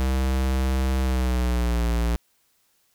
square tone with pitch glide, 65.41 to 58.27 Hz, C2 to A#1, 0 to 0 cents, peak -21 dBFS, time 0-2.16 s, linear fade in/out 0 ms, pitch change -200 cents, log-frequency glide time 1.01-1.83 s, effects white hiss -66 dBFS RMS until 2.94 s

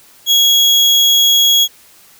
35% pulse tone, 3322 Hz, G#7, in tune, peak -6 dBFS, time 0.26-1.68 s, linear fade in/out 50 ms, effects white hiss -45 dBFS RMS until 2.19 s

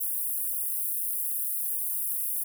pink high-pass noise, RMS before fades -30 dBFS, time 0-2.44 s, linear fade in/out 10 ms, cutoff 10000 Hz, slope 48 dB/octave, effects none

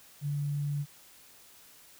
sine tone with sample-and-hold, 144.6 Hz, D3, 27 cents flat, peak -29 dBFS, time 0.21-0.86 s, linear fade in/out 50 ms, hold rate 11025 Hz, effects white hiss -56 dBFS RMS until 1.99 s

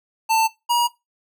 square tone pair in turn, 891 / 955 Hz, A5 / A#5, +22 / +42 cents, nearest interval minor second, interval 120 cents, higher second, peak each -16 dBFS, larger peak neither, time 0.29-0.48 / 0.69-0.88 s, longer neither, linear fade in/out 20 ms, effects noise-tail reverb RT60 0.2 s tail -18 dB re dry

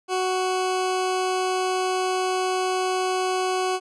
20% pulse tone, 371.2 Hz, F#4, 6 cents sharp, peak -17 dBFS, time 0.08-3.8 s, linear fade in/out 50 ms, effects resampled to 22050 Hz

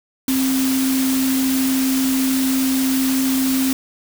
sine tone in noise, 263.8 Hz, C4, 14 cents sharp, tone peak -16 dBFS, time 0.28-3.73 s, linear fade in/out 2 ms, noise white, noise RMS -25 dBFS, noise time 0.28-3.73 s, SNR +6 dB, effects none

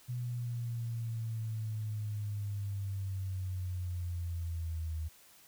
sine linear sweep, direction down, 123.47 to 78.4 Hz, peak -34 dBFS, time 0.08-5.09 s, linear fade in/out 20 ms, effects white hiss -60 dBFS RMS until 5.47 s

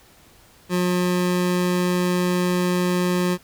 25% pulse tone, 179.3 Hz, F3, 46 cents sharp, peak -15 dBFS, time 0.69-3.38 s, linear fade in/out 50 ms, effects pink hiss -52 dBFS RMS until 3.43 s

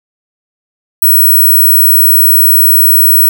sine tone, 15920 Hz, B9, 13 cents sharp, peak -3 dBFS, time 1.02-3.29 s, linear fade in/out 2 ms, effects none

